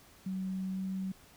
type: tone with pitch glide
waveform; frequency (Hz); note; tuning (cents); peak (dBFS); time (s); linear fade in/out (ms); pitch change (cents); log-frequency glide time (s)
sine; 188.7 to 189.9; F#3 to F#3; +34 to +45; -33; 0.26-1.12; 5; +11; 0.68-0.84
effects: pink hiss -59 dBFS RMS until 1.36 s